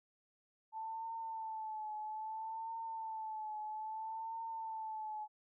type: tone with vibrato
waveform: sine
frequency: 880 Hz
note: A5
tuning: in tune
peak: -40 dBFS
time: 0.72-5.28 s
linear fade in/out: 50 ms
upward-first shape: triangle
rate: 0.61 Hz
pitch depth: 57 cents each way
effects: none